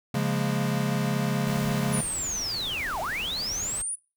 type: chord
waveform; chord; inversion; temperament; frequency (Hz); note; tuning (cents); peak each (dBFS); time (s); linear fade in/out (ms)
square; Bb minor seventh; first; equal; 138.59 / 174.61 / 207.7 / 233.1; Db3 / F3 / Ab3 / Bb3; 0 / 0 / 0 / 0; -28 / -32 / -30 / -34; 0.14-2.01; 5
type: noise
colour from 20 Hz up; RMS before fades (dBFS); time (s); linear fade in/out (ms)
pink; -39; 1.47-3.82; 5
type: linear two-way sweep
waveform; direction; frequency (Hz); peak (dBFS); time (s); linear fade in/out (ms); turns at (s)
sine; down then up; 9956 to 608 to 9956; -28; 1.92-3.96; 20; 3
effects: noise-tail reverb RT60 0.3 s tail -22 dB re dry